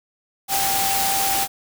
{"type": "tone in noise", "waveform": "sine", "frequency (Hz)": 784, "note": "G5", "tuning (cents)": 0, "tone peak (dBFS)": -23, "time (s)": [0.48, 1.48], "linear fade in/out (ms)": 50, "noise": "white", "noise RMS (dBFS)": -22, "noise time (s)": [0.48, 1.48], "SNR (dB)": -4, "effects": []}